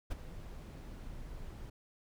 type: noise with ADSR envelope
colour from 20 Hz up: brown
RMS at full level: -32 dBFS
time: 0.1-1.7 s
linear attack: 18 ms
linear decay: 18 ms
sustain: -14 dB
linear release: 7 ms
effects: none